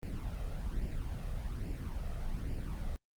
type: noise with flanger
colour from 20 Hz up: brown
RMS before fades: -37 dBFS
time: 0.03-2.96 s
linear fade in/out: 0 ms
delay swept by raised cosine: 0.4 to 1.6 ms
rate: 1.2 Hz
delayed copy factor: +0.6
effects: Opus 24 kbps